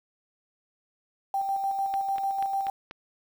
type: tone with tremolo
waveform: sine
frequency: 784 Hz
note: G5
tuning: in tune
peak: -24 dBFS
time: 1.34-2.7 s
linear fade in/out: 2 ms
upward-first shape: square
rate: 6.7 Hz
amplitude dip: 35%
type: click train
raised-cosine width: 0.3 ms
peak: -23 dBFS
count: 5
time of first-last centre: 1.94-2.911 s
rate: 4.12 Hz
effects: 8-bit